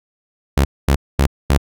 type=tone bursts; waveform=sawtooth; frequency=69.3 Hz; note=C#2; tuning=in tune; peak=-7 dBFS; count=4; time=0.57-1.576 s; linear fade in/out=5 ms; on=79 ms; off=230 ms; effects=none